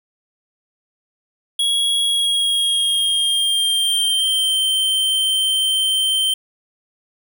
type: tone with pitch glide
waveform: square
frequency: 3322 to 3117 Hz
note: G#7 to G7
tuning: 0 to -11 cents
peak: -16 dBFS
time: 1.59-6.34 s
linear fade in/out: 5 ms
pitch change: -111 cents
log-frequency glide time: 2.03-4.58 s
effects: none